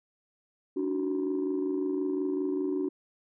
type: tone cluster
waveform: sine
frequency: 288 / 313.4 / 372.4 Hz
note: D4 / D#4 / F#4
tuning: -34 / +13 / +11 cents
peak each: -29 / -37 / -29 dBFS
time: 0.76-2.89 s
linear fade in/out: 10 ms
effects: tanh soft clip ceiling -22 dBFS